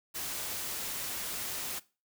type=noise; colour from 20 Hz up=white; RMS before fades=-37 dBFS; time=0.14-1.8 s; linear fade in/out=20 ms; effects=noise-tail reverb RT60 0.3 s tail -19 dB re dry